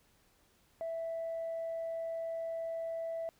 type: tone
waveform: sine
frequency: 659.3 Hz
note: E5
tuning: in tune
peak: -34 dBFS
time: 0.81-3.29 s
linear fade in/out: 0 ms
effects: tanh soft clip ceiling -32 dBFS + pink hiss -69 dBFS RMS until 3.39 s